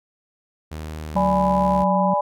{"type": "tone with pitch glide", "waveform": "sawtooth", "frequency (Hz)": [77.78, 70.91], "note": ["D#2", "C#2"], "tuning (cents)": [0, 40], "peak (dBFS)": -26, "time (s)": [0.71, 1.84], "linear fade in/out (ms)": 10, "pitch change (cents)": -160, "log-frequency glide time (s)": [1.05, 1.48]}
{"type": "tone", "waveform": "sine", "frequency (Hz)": 185, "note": "F#3", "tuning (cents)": 0, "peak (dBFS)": -20, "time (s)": [1.15, 2.14], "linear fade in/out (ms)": 5}
{"type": "chord", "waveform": "sine", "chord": "G# diminished", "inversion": "second", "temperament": "equal with one note detuned", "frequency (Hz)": [587.3, 830.6, 992.9], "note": ["D5", "G#5", "B5"], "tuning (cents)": [0, 0, 9], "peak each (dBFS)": -22, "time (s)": [1.16, 2.21], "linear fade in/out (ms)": 5}
{"effects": []}